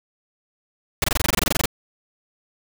pink noise bursts, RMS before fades -19 dBFS, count 15, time 1.02-1.657 s, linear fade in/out 2 ms, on 21 ms, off 23 ms, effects none

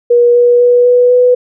sine tone with pitch steps, 480 / 483.9 / 487.8 / 491.8 / 495.8 Hz, B4 / B4 / B4 / B4 / B4, -49 / -35 / -21 / -7 / +7 cents, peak -4 dBFS, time 0.1-1.35 s, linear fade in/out 10 ms, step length 250 ms, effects none

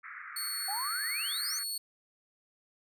pink band-pass noise, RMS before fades -45 dBFS, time 0.03-1.64 s, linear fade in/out 20 ms, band 1200 to 2200 Hz, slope 96 dB/octave
20% pulse tone, 4397 Hz, C#8, 15 cents flat, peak -28 dBFS, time 0.36-1.78 s, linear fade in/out 5 ms
sine exponential sweep, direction up, 751 to 6570 Hz, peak -35 dBFS, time 0.68-1.59 s, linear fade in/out 5 ms
effects none

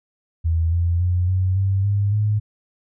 sine tone with pitch steps, 82.2 / 85.69 / 89.33 / 93.12 / 97.08 / 101.2 / 105.5 Hz, E2 / F2 / F2 / F#2 / G2 / G#2 / G#2, -4 / -32 / +40 / +12 / -16 / -44 / +28 cents, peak -16 dBFS, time 0.44-2.4 s, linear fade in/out 20 ms, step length 280 ms, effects none

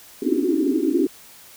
pink band-pass noise, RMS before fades -20 dBFS, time 0.22-1.07 s, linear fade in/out 5 ms, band 260 to 390 Hz, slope 96 dB/octave, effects white hiss -46 dBFS RMS until 1.56 s

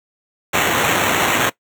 violet noise with sample-and-hold, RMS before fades -17 dBFS, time 0.53-1.5 s, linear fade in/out 10 ms, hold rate 4900 Hz, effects noise-tail reverb RT60 0.1 s tail -19 dB re dry + high-pass 100 Hz 12 dB/octave

